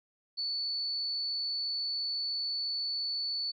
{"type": "tone", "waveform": "sine", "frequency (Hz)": 4463, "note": "C#8", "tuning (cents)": 11, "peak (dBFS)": -31, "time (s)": [0.37, 3.52], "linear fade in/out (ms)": 20, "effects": []}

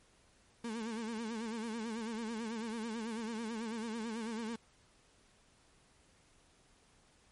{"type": "tone with vibrato", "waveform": "35% pulse", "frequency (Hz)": 225.4, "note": "A3", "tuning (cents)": 42, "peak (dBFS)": -36, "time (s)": [0.64, 4.56], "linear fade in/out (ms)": 5, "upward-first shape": "sine", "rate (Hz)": 9.1, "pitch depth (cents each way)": 91, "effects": ["pink hiss -67 dBFS RMS until 7.31 s", "MP3 48 kbps"]}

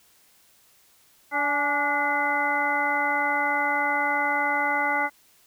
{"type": "harmonic tone with a mistuned harmonic", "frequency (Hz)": 290.6, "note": "D4", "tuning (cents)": -18, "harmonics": [1, 2, 3, 4, 5, 7], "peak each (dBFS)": [-35, -33, -26, -32, -28, -26], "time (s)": [1.31, 5.1], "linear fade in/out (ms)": 50, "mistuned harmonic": 3, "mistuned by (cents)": -47, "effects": ["white hiss -59 dBFS RMS until 5.46 s"]}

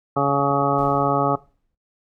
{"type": "harmonic tone", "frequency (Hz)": 140.3, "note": "C#3", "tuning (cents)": 21, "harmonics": [1, 2, 3, 4, 5, 6, 8, 9], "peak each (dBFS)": [-25, -25, -25, -25, -25, -25, -25, -25], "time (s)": [0.16, 1.36], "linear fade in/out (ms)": 10}
{"type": "click train", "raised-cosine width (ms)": 2, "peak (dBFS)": -29, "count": 8, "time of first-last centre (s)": [0.18, 0.951], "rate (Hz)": 9.08}
{"type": "noise with exponential decay", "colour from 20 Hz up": "brown", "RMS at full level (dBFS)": -35, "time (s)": [0.78, 1.75], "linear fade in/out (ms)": 5, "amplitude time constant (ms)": 210}
{"effects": ["noise-tail reverb RT60 0.3 s tail -18 dB re dry"]}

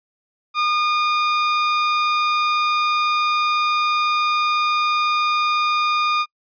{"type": "tone", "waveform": "sawtooth", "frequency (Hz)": 1218, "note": "D#6", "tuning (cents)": -37, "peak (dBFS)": -13, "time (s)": [0.54, 6.26], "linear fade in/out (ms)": 50, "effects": ["noise-tail reverb RT60 0.1 s tail -26 dB re dry", "resampled to 11025 Hz"]}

